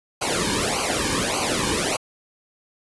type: noise with flanger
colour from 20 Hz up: pink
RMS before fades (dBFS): -23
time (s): 0.21-1.97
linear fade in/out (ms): 10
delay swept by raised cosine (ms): 0.55 to 1.53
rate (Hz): 1.7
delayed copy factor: -1
effects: resampled to 24000 Hz